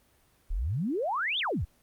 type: exponential two-way sweep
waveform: sine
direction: up then down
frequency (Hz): 32.7 to 3707 to 57.2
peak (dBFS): -27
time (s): 0.5-1.65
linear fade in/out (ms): 10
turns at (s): 1.39
effects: pink hiss -65 dBFS RMS until 1.82 s + Opus 24 kbps